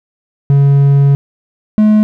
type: tone pair in turn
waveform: triangle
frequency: 140.1 / 213.3 Hz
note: C#3 / G#3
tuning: +19 / +46 cents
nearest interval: perfect fifth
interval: 727 cents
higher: second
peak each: -3 dBFS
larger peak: neither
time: 0.5-1.15 / 1.78-2.03 s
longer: first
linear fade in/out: 0 ms
effects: none